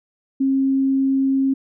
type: tone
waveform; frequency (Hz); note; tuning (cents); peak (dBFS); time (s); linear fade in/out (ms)
sine; 269.1; C4; +49; -15; 0.4-1.54; 10
effects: none